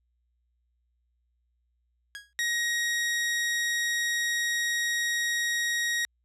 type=tone with exponential decay; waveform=sawtooth; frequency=1650 Hz; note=G#6; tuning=12 cents flat; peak=-31 dBFS; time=2.15-2.33 s; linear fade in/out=0 ms; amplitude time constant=39 ms
type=tone; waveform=sawtooth; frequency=1887 Hz; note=A#6; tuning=21 cents sharp; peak=-22 dBFS; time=2.39-6.05 s; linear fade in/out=0 ms
effects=added 60 Hz sine -70 dBFS peak until 6.24 s + low-pass 10000 Hz 12 dB/octave